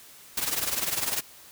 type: noise with tremolo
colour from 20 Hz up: white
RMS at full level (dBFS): -25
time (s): 0.37-1.21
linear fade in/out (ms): 5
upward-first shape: triangle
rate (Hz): 20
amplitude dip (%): 80
effects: white hiss -50 dBFS RMS until 1.51 s